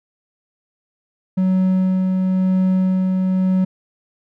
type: tone with tremolo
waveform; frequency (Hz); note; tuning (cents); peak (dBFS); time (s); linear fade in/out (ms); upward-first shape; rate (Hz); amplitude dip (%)
triangle; 186.7; F#3; +16; -11; 1.37-3.65; 10; sine; 0.98; 25
effects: none